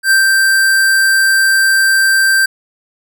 square tone with ADSR envelope, 1568 Hz, G6, in tune, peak -7 dBFS, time 0.03-2.46 s, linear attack 78 ms, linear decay 130 ms, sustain -2 dB, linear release 7 ms, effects none

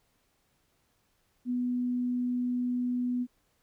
sine tone, 246.9 Hz, B3, in tune, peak -27 dBFS, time 1.45-3.27 s, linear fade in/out 50 ms, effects pink hiss -72 dBFS RMS until 3.62 s

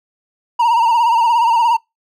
triangle tone with vibrato, 932.3 Hz, A#5, in tune, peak -8 dBFS, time 0.59-1.77 s, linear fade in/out 10 ms, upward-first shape sine, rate 17 Hz, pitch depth 68 cents each way, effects noise-tail reverb RT60 0.2 s tail -25 dB re dry

